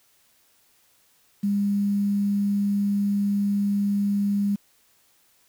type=tone with quantisation; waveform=sine; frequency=202 Hz; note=G#3; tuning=48 cents flat; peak=-20 dBFS; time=1.43-4.56 s; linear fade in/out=10 ms; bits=8; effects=white hiss -62 dBFS RMS until 5.48 s